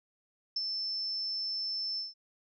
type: tone with ADSR envelope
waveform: sine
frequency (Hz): 5300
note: E8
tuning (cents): +9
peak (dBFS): -28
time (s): 0.56-2.14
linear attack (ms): 5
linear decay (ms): 34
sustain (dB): -4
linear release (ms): 160
effects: none